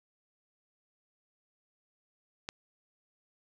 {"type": "click", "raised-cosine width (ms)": 0.2, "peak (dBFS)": -19, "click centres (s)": 2.489, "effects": []}